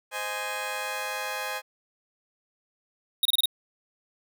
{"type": "chord", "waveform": "15% pulse", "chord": "Ab major", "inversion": "first", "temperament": "just", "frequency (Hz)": [519.1, 623, 830.6], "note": ["C5", "Eb5", "Ab5"], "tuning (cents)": [-14, 2, 0], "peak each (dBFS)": [-29, -31, -27], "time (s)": [0.11, 1.62], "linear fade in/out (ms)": 50}
{"type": "tone bursts", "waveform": "square", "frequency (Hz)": 3754, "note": "A#7", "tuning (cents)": 11, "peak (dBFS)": -20, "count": 5, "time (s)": [3.23, 3.457], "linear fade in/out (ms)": 2, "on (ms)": 23, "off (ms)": 28}
{"effects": []}